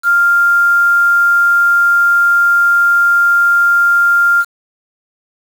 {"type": "tone with quantisation", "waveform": "sine", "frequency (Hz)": 1396.9, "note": "F6", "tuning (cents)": 0, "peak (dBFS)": -7, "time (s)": [0.03, 4.45], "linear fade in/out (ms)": 50, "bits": 5, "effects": []}